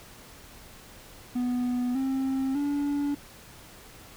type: tone with pitch steps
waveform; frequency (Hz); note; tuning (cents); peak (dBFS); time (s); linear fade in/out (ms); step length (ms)
triangle; 246.9 / 266.2 / 286.9; B3 / C4 / D4; 0 / +30 / -40; -23; 1.35-3.15; 10; 600
effects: pink hiss -49 dBFS RMS until 4.16 s